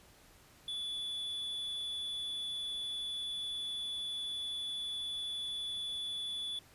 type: tone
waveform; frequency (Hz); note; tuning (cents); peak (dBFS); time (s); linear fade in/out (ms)
triangle; 3448; A7; -36; -35; 0.68-6.59; 2
effects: pink hiss -61 dBFS RMS until 6.74 s + resampled to 32000 Hz